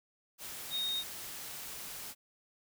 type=tone in noise; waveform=sine; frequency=3719 Hz; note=A#7; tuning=5 cents flat; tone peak=-32 dBFS; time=0.7-1.04 s; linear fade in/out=50 ms; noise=white; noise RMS=-44 dBFS; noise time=0.38-2.15 s; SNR=+9 dB; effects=none